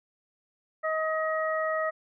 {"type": "harmonic tone", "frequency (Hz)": 632, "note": "D#5", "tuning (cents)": 27, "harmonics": [1, 2, 3], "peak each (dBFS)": [-28, -31, -33], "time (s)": [0.83, 1.91], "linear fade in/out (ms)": 20, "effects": []}